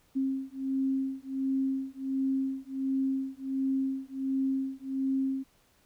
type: beating tone pair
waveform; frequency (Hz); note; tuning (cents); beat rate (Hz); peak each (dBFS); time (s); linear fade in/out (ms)
sine; 266.8 / 268.2; C4 / C4; +34 / +43; 1.4; -31; 0.15-5.44; 20
effects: pink hiss -66 dBFS RMS until 5.85 s